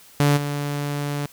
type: tone with level steps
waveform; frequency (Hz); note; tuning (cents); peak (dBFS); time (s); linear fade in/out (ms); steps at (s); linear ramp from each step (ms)
sawtooth; 144.5; D3; -28; -11 / -20; 0.2-1.26; 0; 0.36; 20
effects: white hiss -49 dBFS RMS until 1.32 s